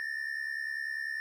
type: tone pair together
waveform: triangle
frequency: 1762.9 / 1833 Hz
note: A6 / A#6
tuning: +3 / -30 cents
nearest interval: minor second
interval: 67 cents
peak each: -34 / -35 dBFS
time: 0-1.2 s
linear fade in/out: 0 ms
effects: none